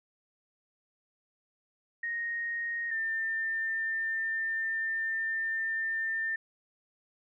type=tone pair in turn; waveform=sine; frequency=1864.7 / 1797.9 Hz; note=A#6 / A6; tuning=0 / +37 cents; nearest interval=minor second; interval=63 cents; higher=first; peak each=-31 / -29 dBFS; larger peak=second; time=2.03-2.91 / 2.91-6.36 s; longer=second; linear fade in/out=5 ms; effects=none